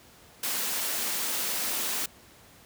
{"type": "high-pass noise", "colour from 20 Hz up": "white", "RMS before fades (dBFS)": -30, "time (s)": [0.43, 2.06], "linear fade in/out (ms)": 5, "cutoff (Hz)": 190, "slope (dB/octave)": 48, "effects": ["pink hiss -54 dBFS RMS until 2.65 s", "high-pass 60 Hz 12 dB/octave"]}